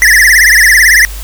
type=tone with vibrato; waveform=square; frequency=1868 Hz; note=A#6; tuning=3 cents sharp; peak=-3 dBFS; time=0.02-1.05 s; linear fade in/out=0 ms; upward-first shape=triangle; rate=18 Hz; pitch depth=210 cents each way; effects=added 50 Hz sine -20 dBFS peak until 1.23 s + white hiss -29 dBFS RMS until 1.23 s